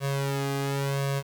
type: tone with flanger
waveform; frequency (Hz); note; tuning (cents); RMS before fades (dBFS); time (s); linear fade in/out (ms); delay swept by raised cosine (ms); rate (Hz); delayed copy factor
sawtooth; 138.59; C#3; 0; -28; 0-1.23; 50; 1.8 to 2.48; 0.93; +0.9
effects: 9-bit